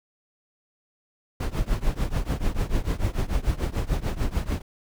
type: noise with tremolo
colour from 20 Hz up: brown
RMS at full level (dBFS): -21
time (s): 1.4-4.62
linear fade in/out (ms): 5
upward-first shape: triangle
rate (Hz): 6.8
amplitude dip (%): 95
effects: none